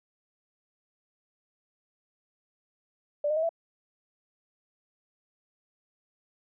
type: tone with pitch steps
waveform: sine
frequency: 587.3 / 612.2 / 638.2 / 665.3 Hz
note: D5 / D#5 / D#5 / E5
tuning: 0 / -28 / +44 / +16 cents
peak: -24 dBFS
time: 3.24-3.492 s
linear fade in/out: 5 ms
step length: 63 ms
effects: none